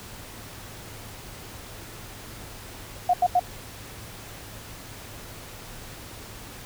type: tone bursts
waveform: sine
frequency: 719 Hz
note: F#5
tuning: 50 cents flat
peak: -16 dBFS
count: 3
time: 3.09-3.396 s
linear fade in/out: 5 ms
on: 46 ms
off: 84 ms
effects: added 106 Hz sine -48 dBFS peak until 6.65 s + pink hiss -42 dBFS RMS until 6.65 s